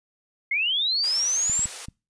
sine linear sweep, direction up, 2090 to 7800 Hz, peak -21 dBFS, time 0.51-1.66 s, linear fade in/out 5 ms
white high-pass noise, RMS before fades -36 dBFS, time 1.03-1.86 s, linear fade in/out 10 ms, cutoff 410 Hz, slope 24 dB/octave
clicks, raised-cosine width 5 ms, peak -25 dBFS, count 4, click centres 1.497 / 1.593 / 1.657 / 1.885 s
effects noise-tail reverb RT60 0.3 s tail -26 dB re dry + resampled to 22050 Hz

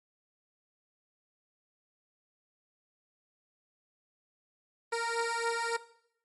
15% pulse beating tone pair, 462.3 / 465.9 Hz, A#4 / A#4, -14 / -1 cents, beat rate 3.6 Hz, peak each -27 dBFS, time 4.92-5.77 s, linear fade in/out 10 ms, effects noise-tail reverb RT60 0.7 s tail -17 dB re dry + MP3 48 kbps

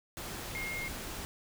sine tone in noise, 2138 Hz, C7, 37 cents sharp, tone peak -36 dBFS, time 0.55-0.88 s, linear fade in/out 0 ms, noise pink, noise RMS -41 dBFS, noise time 0.17-1.25 s, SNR +2 dB, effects none

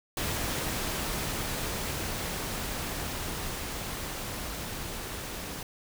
pink noise with level ramp, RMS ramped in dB -31 to -38 dBFS, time 0.17-5.63 s, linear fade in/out 2 ms, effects none

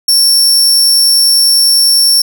sawtooth tone, 5450 Hz, F8, 43 cents flat, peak -3 dBFS, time 0.08-2.22 s, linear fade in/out 5 ms, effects none

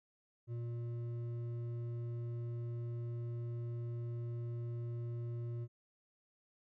sine tone with hard clipping, 118.3 Hz, A#2, 26 cents sharp, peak -40 dBFS, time 0.47-5.68 s, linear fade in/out 50 ms, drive 7 dB, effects none

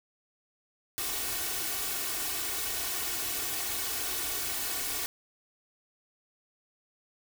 white noise with comb filter, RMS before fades -33 dBFS, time 0.98-5.06 s, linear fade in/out 0 ms, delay 2.7 ms, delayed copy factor +0.75, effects none

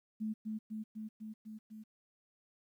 sine tone with echo, 216.9 Hz, A3, 25 cents flat, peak -34 dBFS, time 0.2-0.34 s, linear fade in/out 20 ms, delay 250 ms, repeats 6, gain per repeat -2 dB, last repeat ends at 1.84 s, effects 12-bit

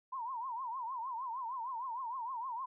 sine tone with vibrato, 982 Hz, B5, 10 cents flat, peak -37 dBFS, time 0.12-2.66 s, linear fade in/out 10 ms, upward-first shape triangle, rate 6.5 Hz, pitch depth 190 cents each way, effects none

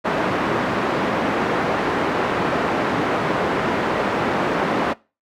pink band-pass noise, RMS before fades -21 dBFS, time 0.04-4.94 s, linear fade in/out 20 ms, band 220 to 1600 Hz, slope 12 dB/octave, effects noise-tail reverb RT60 0.3 s tail -22 dB re dry

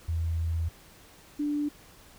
sine tone pair in turn, 82.41 / 293.7 Hz, E2 / D4, 0 / 0 cents, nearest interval octave + minor seventh, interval 2200 cents, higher second, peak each -26 dBFS, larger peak neither, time 0.08-0.69 / 1.39-1.69 s, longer first, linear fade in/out 10 ms, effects pink hiss -54 dBFS RMS until 2.18 s

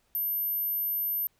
sine tone, 13000 Hz, G#9, 38 cents flat, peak -25 dBFS, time 0.15-1.27 s, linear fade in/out 0 ms, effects tanh soft clip ceiling -25 dBFS + pink hiss -70 dBFS RMS until 1.39 s

